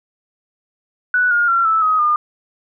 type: tone with pitch steps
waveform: sine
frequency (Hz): 1480 / 1422.2 / 1366.6 / 1313.2 / 1261.9 / 1212.6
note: F#6 / F6 / F6 / E6 / D#6 / D#6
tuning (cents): 0 / +31 / -38 / -7 / +24 / -45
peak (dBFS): -12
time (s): 1.14-2.16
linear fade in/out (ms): 2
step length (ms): 170
effects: none